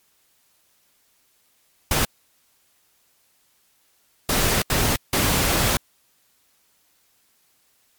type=noise bursts at uneven times; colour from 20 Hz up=pink; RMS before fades=-20 dBFS; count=4; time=1.91-2.05 / 4.29-4.62 / 4.7-4.96 / 5.13-5.77 s; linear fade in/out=2 ms; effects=white hiss -63 dBFS RMS until 7.98 s + MP3 96 kbps